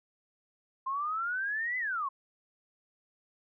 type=exponential two-way sweep; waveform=sine; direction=up then down; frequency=1046.5 to 2039 to 1046.5 Hz; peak=-30 dBFS; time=0.86-2.09 s; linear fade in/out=10 ms; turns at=1.78 s; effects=none